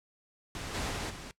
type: noise with level steps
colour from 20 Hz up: pink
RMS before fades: -39 / -34 / -36 / -44 dBFS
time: 0.55-1.31 s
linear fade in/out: 0 ms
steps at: 0.73 / 0.9 / 1.09 s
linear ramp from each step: 20 ms
effects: noise-tail reverb RT60 0.1 s tail -20 dB re dry + low-pass 8000 Hz 12 dB/octave